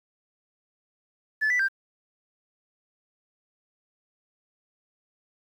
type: tone with pitch steps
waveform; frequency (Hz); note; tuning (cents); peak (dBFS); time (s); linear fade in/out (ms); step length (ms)
sine; 1733 / 1978 / 1578; A6 / B6 / G6; -27 / +2 / +11; -19; 1.41-1.686; 20; 92
effects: tanh soft clip ceiling -19 dBFS + 9-bit